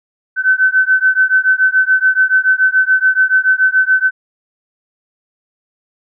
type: beating tone pair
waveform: sine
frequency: 1520 / 1527 Hz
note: F#6 / G6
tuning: +46 / -46 cents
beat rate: 7 Hz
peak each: -12 dBFS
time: 0.36-4.11 s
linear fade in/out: 50 ms
effects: none